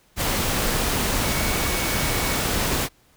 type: tone in noise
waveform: sine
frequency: 2233 Hz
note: C#7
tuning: 12 cents sharp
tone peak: -33 dBFS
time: 1.2-2.43 s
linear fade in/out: 50 ms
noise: pink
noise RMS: -23 dBFS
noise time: 0.16-2.89 s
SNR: -13 dB
effects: pink hiss -59 dBFS RMS until 3.16 s